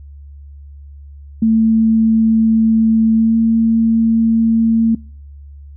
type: tone with pitch glide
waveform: sine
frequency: 223 to 226.2 Hz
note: A3 to A3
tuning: +23 to +48 cents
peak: -9 dBFS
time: 1.42-4.95 s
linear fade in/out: 5 ms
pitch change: +25 cents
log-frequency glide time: 3.16-3.37 s
effects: noise-tail reverb RT60 0.5 s tail -25 dB re dry + added 71 Hz sine -33 dBFS peak until 5.76 s